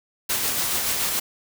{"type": "noise with tremolo", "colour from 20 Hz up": "white", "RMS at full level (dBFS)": -23, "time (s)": [0.29, 1.2], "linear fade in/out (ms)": 10, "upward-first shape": "sine", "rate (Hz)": 7, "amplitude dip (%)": 30, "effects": []}